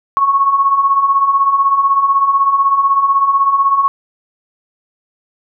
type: beating tone pair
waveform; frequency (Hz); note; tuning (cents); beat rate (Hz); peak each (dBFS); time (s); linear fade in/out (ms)
sine; 1089 / 1105; C#6 / C#6; -31 / -6; 16; -17 / -10; 0.17-3.88; 0
effects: none